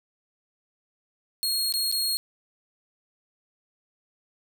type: tone with dropouts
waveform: sawtooth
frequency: 4282 Hz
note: C8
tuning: 39 cents sharp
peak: -21 dBFS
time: 1.43-2.17 s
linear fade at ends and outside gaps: 0 ms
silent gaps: 1.724-1.739 / 1.915-1.924 s
effects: none